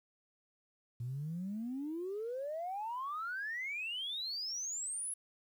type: exponential sweep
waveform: sine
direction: up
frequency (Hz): 115.8 to 10840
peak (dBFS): -36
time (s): 1-5.14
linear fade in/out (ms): 5
effects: tanh soft clip ceiling -32 dBFS + 11-bit